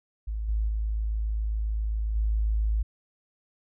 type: tone with level steps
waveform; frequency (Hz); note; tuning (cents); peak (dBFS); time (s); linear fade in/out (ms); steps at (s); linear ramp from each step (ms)
sine; 53.7; A1; -41; -28 / -23 / -25 / -22; 0.27-2.83; 10; 0.48 / 0.68 / 2.15; 10
effects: none